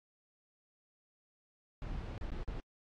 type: noise with dropouts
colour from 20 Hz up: brown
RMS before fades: -40 dBFS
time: 1.82-2.6 s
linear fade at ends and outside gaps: 0 ms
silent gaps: 1.967-1.972 / 2.178-2.211 / 2.303-2.318 / 2.433-2.477 s
effects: low-pass 4000 Hz 12 dB/octave + AAC 64 kbps